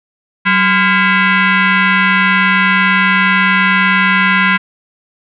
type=tone with frequency modulation; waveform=sine; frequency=188.3 Hz; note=F#3; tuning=31 cents sharp; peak=-8 dBFS; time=0.45-4.58 s; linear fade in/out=20 ms; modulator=606 Hz; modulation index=3.9; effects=none